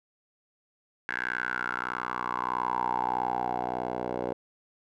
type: tone with band-pass filter sweep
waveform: 10% pulse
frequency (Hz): 61.6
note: B1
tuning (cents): -4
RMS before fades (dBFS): -31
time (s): 1.09-4.33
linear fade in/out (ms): 0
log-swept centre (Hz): 1700 to 560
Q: 6.4
effects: none